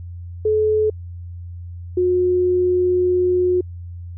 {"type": "tone pair in turn", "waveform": "sine", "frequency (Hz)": [430, 361.6], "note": ["A4", "F#4"], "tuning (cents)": [-40, -40], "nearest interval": "minor third", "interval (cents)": 300, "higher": "first", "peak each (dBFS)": -14, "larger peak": "neither", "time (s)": [[0.45, 0.9], [1.97, 3.61]], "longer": "second", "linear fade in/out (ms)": 5, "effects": ["added 87 Hz sine -30 dBFS peak until 4.17 s"]}